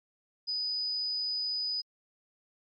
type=tone; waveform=sine; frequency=4978 Hz; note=D#8; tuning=in tune; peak=-30 dBFS; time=0.47-1.82 s; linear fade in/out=20 ms; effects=Opus 48 kbps